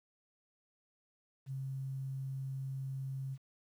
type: tone with quantisation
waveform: sine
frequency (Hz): 134.2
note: C3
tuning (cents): +44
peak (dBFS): -37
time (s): 1.46-3.38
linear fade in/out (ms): 50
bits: 11
effects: none